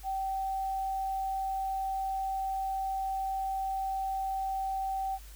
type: tone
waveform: sine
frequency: 772 Hz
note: G5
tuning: 27 cents flat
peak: -30 dBFS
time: 0.03-5.19 s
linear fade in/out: 50 ms
effects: added 50 Hz sine -46 dBFS peak until 5.35 s + white hiss -55 dBFS RMS until 5.35 s